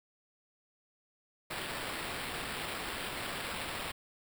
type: noise with sample-and-hold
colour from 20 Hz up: blue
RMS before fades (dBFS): -39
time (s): 1.5-3.92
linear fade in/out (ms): 10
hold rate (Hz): 6300
effects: none